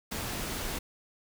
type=noise; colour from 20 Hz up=pink; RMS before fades=-35 dBFS; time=0.11-0.79 s; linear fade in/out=10 ms; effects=none